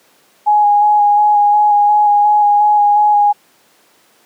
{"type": "tone with vibrato", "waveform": "sine", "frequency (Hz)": 830.6, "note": "G#5", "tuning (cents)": 0, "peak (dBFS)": -7, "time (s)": [0.46, 3.33], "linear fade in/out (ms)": 20, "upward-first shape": "square", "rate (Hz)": 2.8, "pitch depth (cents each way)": 14, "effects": ["pink hiss -51 dBFS RMS until 4.25 s", "high-pass 300 Hz 12 dB/octave"]}